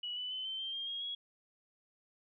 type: tone with pitch steps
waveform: sine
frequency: 2934 / 2987 / 3041 / 3096 / 3152 / 3209 / 3267 / 3326 Hz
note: F#7 / F#7 / F#7 / G7 / G7 / G7 / G#7 / G#7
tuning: -15 / +16 / +47 / -22 / +9 / +40 / -29 / +2 cents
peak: -37 dBFS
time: 0.03-1.15 s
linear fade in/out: 5 ms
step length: 140 ms
effects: none